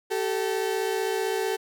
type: tone pair together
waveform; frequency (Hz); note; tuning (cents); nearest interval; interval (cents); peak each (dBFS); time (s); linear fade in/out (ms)
35% pulse; 384.4 / 440; G4 / A4; -34 / 0; major second; 234; -26; 0.1-1.57; 20
effects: none